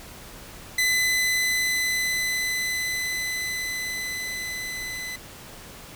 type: tone with level ramp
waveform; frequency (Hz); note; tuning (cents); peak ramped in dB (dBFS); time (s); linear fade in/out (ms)
sawtooth; 2013; B6; +33; -16 to -28; 0.78-5.16; 5
effects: pink hiss -43 dBFS RMS until 5.95 s